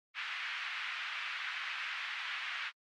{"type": "band-pass noise", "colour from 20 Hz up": "white", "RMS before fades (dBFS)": -40, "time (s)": [0.14, 2.72], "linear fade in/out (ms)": 50, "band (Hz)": [1300, 2800], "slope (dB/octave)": 24, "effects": ["AAC 64 kbps"]}